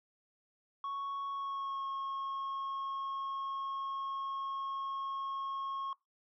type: tone with pitch glide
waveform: sine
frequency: 1108.7 to 1088.4 Hz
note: C#6 to C#6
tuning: 0 to -32 cents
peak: -33 dBFS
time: 0.84-5.93 s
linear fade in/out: 2 ms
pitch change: -32 cents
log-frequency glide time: 1.31-1.86 s
effects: noise-tail reverb RT60 0.2 s tail -23 dB re dry + tanh soft clip ceiling -35 dBFS